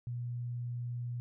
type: tone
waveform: sine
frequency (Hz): 121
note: B2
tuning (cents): -35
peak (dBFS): -35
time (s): 0.07-1.2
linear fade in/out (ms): 0
effects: none